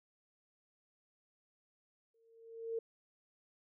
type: tone with exponential growth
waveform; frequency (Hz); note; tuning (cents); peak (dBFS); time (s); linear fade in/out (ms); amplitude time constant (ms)
sine; 455.6; A#4; -40; -33; 2.14-2.79; 5; 140
effects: none